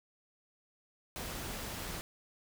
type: noise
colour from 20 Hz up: pink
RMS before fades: -41 dBFS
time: 1.16-2.01 s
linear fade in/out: 0 ms
effects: none